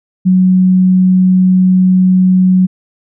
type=tone; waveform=sine; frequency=185 Hz; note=F#3; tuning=in tune; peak=-5 dBFS; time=0.25-2.67 s; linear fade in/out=20 ms; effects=none